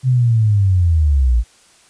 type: linear sweep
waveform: sine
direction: down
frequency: 131.2 to 54.4 Hz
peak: -10 dBFS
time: 0.03-1.44 s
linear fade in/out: 50 ms
effects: white hiss -50 dBFS RMS until 1.89 s + resampled to 22050 Hz